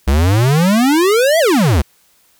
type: exponential two-way sweep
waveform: square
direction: up then down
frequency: 64.1 to 682 to 64.1 Hz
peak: -10 dBFS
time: 0.07-1.82 s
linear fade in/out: 10 ms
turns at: 1.39 s
effects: white hiss -54 dBFS RMS until 2.39 s